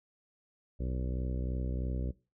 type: harmonic tone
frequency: 63.1 Hz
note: B1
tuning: 38 cents sharp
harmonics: 1 / 2 / 3 / 4 / 5 / 6 / 7 / 8 / 9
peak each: -33 / -39 / -43 / -45 / -47 / -49 / -50 / -51 / -52 dBFS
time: 0.79-2.12 s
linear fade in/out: 20 ms
effects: noise-tail reverb RT60 0.3 s tail -20 dB re dry